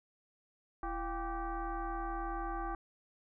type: tone with frequency modulation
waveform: sine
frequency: 415.3 Hz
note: G#4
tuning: in tune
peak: -35 dBFS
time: 0.83-2.75 s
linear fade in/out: 2 ms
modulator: 376 Hz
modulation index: 2.4
effects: none